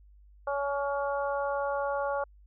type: harmonic tone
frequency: 281.5 Hz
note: C#4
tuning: 27 cents sharp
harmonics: 2 / 3 / 4 / 5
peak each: -30 / -34 / -36 / -38 dBFS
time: 0.47-2.24 s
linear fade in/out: 5 ms
effects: added 50 Hz sine -53 dBFS peak until 2.46 s